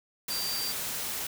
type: tone in noise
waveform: sine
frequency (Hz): 4699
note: D8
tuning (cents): 0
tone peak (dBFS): -32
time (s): 0.3-0.72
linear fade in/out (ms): 5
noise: white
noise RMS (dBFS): -34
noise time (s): 0.28-1.27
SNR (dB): -1
effects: none